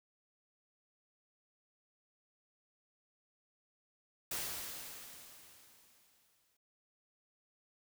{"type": "noise with exponential decay", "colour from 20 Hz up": "white", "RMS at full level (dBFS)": -38, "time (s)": [4.31, 6.57], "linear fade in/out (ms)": 5, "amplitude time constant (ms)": 490, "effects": []}